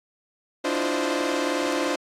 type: tone cluster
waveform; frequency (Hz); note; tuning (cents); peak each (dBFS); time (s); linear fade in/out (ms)
sawtooth; 291.9 / 330.4 / 353.2 / 521 / 623; D4 / E4 / F4 / C5 / D#5; -10 / +4 / +20 / -7 / +2; -24 / -27 / -26 / -24 / -30; 0.64-1.96; 10
effects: low-pass 8000 Hz 12 dB/octave + AAC 64 kbps